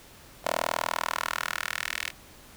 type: tone with high-pass filter sweep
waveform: 10% pulse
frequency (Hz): 40.3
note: E1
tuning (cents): -38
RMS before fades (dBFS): -31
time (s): 0.44-2.11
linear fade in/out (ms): 20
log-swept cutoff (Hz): 650 to 2200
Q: 2
effects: pink hiss -51 dBFS RMS until 2.56 s